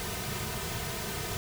pink noise with comb filter, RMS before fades -35 dBFS, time 0-1.37 s, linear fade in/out 0 ms, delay 3.6 ms, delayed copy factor -0.85, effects none

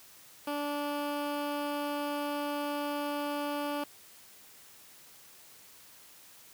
15% pulse tone with notch filter, 290.5 Hz, D4, 19 cents flat, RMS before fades -34 dBFS, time 0.47-3.84 s, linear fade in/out 5 ms, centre 7100 Hz, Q 0.85, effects white hiss -55 dBFS RMS until 6.53 s + high-pass 60 Hz 12 dB/octave

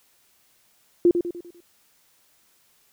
sine tone with echo, 347.8 Hz, F4, 7 cents flat, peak -12 dBFS, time 1.05-1.11 s, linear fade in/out 2 ms, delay 99 ms, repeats 5, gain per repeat -7 dB, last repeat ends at 1.605 s, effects white hiss -62 dBFS RMS until 2.92 s

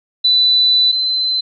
sine tone pair in turn, 3987 / 4057 Hz, B7 / B7, +16 / +46 cents, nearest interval unison, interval 30 cents, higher second, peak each -9 / -14 dBFS, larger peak first, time 0.24-0.92 / 0.92-1.41 s, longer first, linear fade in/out 10 ms, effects none

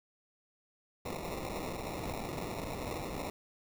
white noise with sample-and-hold, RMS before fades -39 dBFS, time 1.05-3.3 s, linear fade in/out 5 ms, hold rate 1575 Hz, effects none

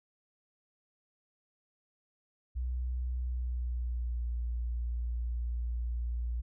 sine tone with pitch glide, 62.1 to 59.16 Hz, B1 to A#1, +10 to +26 cents, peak -31 dBFS, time 2.55-6.42 s, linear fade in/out 20 ms, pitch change -84 cents, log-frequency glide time 3.19-4.24 s, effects none

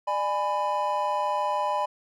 triangle chord, G# diminished, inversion second, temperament just, 598 / 830.6 / 996.7 Hz, D5 / G#5 / B5, +31 / 0 / +16 cents, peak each -28 / -27 / -25 dBFS, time 0.07-1.86 s, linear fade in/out 10 ms, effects none

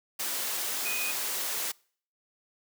sine tone in noise, 2489 Hz, D#7, in tune, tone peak -32 dBFS, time 0.85-1.12 s, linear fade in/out 10 ms, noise white, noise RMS -32 dBFS, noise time 0.19-1.72 s, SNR -3 dB, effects noise-tail reverb RT60 0.5 s tail -25 dB re dry + high-pass 300 Hz 12 dB/octave

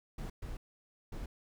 brown noise bursts at uneven times, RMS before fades -41 dBFS, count 3, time 0.18-0.3 / 0.42-0.57 / 1.12-1.26 s, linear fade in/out 5 ms, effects none

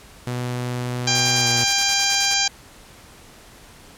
sawtooth tone with pitch glide, 123.47 to 120.02 Hz, B2 to B2, 0 to -49 cents, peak -20 dBFS, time 0.27-1.64 s, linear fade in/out 0 ms, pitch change -49 cents, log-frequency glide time 1.41-1.46 s
harmonic tone, 796 Hz, G5, 26 cents sharp, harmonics 1 / 2 / 3 / 4 / 5 / 6 / 7 / 8 / 9, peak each -28 / -28 / -26 / -26 / -27 / -23 / -27 / -25 / -28 dBFS, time 1.07-2.48 s, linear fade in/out 5 ms
white noise with tremolo, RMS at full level -31 dBFS, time 1.15-2.34 s, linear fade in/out 2 ms, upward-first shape square, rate 9.5 Hz, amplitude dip 65%
effects pink hiss -46 dBFS RMS until 3.97 s + low-pass 12000 Hz 12 dB/octave

